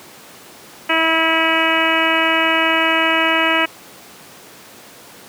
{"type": "harmonic tone with a mistuned harmonic", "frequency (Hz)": 324.8, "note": "E4", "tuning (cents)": -26, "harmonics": [1, 2, 3, 4, 5, 6, 7, 8, 9], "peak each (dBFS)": [-22, -22, -22, -22, -22, -22, -22, -22, -22], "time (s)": [0.89, 3.66], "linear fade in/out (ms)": 10, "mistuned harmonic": 8, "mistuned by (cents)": -33, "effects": ["pink hiss -40 dBFS RMS until 5.28 s", "high-pass 200 Hz 12 dB/octave"]}